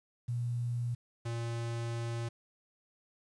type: tone pair in turn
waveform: sine / square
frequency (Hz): 120.1 / 116.82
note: B2 / A#2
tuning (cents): -48 / +4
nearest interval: unison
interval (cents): 48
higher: first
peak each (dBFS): -31 / -35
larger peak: first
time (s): 0.28-0.95 / 1.25-2.29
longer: second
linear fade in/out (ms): 10
effects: resampled to 22050 Hz + 10-bit